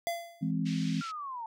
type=tone with exponential decay; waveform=square; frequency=682 Hz; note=F5; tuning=41 cents flat; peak=-28 dBFS; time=0.07-0.51 s; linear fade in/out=0 ms; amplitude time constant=95 ms
type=chord; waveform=sine; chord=E augmented; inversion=none; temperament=equal; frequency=164.81 / 207.7 / 261.6 Hz; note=E3 / G#3 / B#3; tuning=0 / 0 / 0 cents; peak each=-31 / -34 / -33 dBFS; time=0.41-1.02 s; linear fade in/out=20 ms
type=band-pass noise; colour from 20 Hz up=pink; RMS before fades=-46 dBFS; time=0.65-1.12 s; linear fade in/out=20 ms; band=2100 to 5900 Hz; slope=24 dB/octave
type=linear sweep; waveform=sine; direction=down; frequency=1396.9 to 878 Hz; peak=-36 dBFS; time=1.01-1.46 s; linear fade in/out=2 ms
effects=none